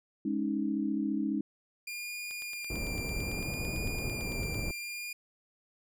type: chord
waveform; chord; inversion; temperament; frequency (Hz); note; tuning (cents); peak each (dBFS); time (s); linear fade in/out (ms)
sine; Ab suspended fourth; none; just; 207.7 / 276.9 / 311.5; Ab3 / Db4 / Eb4; 0 / -2 / +2; -33; 0.25-1.41; 5
type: tone with vibrato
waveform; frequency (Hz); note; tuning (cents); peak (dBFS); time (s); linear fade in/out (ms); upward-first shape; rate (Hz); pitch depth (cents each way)
sawtooth; 2404; D7; +40; -34; 1.87-5.13; 5; sine; 0.66; 19
type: click train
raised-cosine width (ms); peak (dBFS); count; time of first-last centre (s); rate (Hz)
0.2; -32; 21; 2.31-4.545; 8.95
type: low-pass noise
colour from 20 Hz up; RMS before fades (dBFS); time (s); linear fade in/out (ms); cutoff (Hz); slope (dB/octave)
pink; -36; 2.7-4.71; 2; 490; 12
effects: none